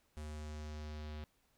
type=tone with low-pass filter sweep; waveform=square; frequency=75.9 Hz; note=D#2; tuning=42 cents flat; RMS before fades=-45 dBFS; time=0.17-1.24 s; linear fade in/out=0 ms; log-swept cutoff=9400 to 3800 Hz; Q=1.6; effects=pink hiss -75 dBFS RMS until 1.57 s